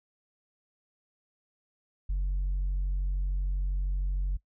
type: tone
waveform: sine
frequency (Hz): 46.46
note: F#1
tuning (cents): +8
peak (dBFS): -24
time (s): 2.09-4.37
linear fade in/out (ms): 10
effects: noise-tail reverb RT60 0.1 s tail -21 dB re dry + tanh soft clip ceiling -25 dBFS